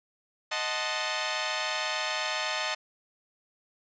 10% pulse chord, D# diminished seventh, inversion none, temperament equal, 622.3 / 740 / 880 / 1046.5 Hz, D#5 / F#5 / A5 / C6, 0 / 0 / 0 / 0 cents, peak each -24 / -28 / -25 / -28 dBFS, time 0.51-2.75 s, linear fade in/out 10 ms, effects resampled to 16000 Hz

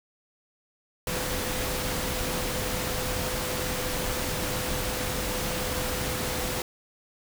sine tone in noise, 505 Hz, B4, 39 cents sharp, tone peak -36 dBFS, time 1.07-6.62 s, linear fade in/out 2 ms, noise pink, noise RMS -30 dBFS, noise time 1.07-6.62 s, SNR -9 dB, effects none

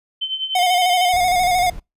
sine tone with tremolo, 3078 Hz, G7, 32 cents flat, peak -18 dBFS, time 0.21-1.12 s, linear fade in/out 10 ms, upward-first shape triangle, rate 10 Hz, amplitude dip 80%
square tone with vibrato, 723 Hz, F#5, 40 cents flat, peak -15 dBFS, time 0.55-1.7 s, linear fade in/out 5 ms, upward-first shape square, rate 13 Hz, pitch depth 36 cents each way
brown noise, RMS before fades -34 dBFS, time 1.13-1.8 s, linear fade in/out 10 ms
effects noise-tail reverb RT60 0.2 s tail -25 dB re dry + resampled to 32000 Hz

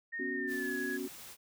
sine tone with pitch glide, 1846 to 1673.3 Hz, A#6 to G#6, -17 to +13 cents, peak -36 dBFS, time 0.12-0.98 s, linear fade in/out 20 ms, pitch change -170 cents, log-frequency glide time 0.34-0.78 s
sine chord, B suspended second, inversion none, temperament equal, 246.9 / 277.2 / 370 Hz, B3 / C#4 / F#4, 0 / 0 / 0 cents, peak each -41 / -39 / -39 dBFS, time 0.19-1.08 s, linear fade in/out 10 ms
white noise, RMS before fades -49 dBFS, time 0.47-1.37 s, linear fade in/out 50 ms
effects none

